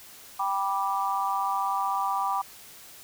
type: chord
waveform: sine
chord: G major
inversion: none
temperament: just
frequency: 784 / 980 / 1176 Hz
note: G5 / B5 / D6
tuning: 0 / -14 / +2 cents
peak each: -29 dBFS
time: 0.39-2.42 s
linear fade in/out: 10 ms
effects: white hiss -48 dBFS RMS until 3.03 s